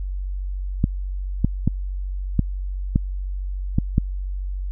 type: clicks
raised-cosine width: 5 ms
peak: -4 dBFS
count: 7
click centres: 0.841 / 1.446 / 1.676 / 2.393 / 2.959 / 3.785 / 3.981 s
effects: added 47 Hz sine -24 dBFS peak until 4.71 s